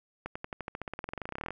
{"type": "accelerating click train", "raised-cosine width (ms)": 0.5, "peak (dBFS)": -21, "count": 26, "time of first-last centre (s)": [0.26, 1.506], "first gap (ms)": 95, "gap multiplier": 0.94, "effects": []}